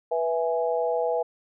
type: chord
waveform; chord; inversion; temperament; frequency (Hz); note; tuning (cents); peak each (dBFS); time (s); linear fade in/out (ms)
sine; E major; second; equal with one note detuned; 491.3 / 659.3 / 830.6; B4 / E5 / G#5; -9 / 0 / 0; -25 / -27 / -30; 0.11-1.23; 10
effects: none